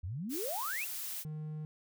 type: exponential sweep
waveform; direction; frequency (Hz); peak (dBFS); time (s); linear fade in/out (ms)
sine; up; 77.78 to 2794; -36; 0.03-0.85; 10
type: noise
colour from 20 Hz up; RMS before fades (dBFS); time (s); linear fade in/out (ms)
blue; -40; 0.29-1.25; 50
type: tone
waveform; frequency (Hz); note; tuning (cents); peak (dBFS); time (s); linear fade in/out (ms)
triangle; 153.8; D#3; -20; -36; 1.25-1.65; 0
effects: none